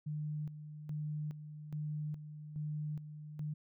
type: tone with tremolo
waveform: sine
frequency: 151 Hz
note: D3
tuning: 48 cents sharp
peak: -36 dBFS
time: 0.06-3.54 s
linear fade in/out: 10 ms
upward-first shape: square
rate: 1.2 Hz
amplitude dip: 65%
effects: none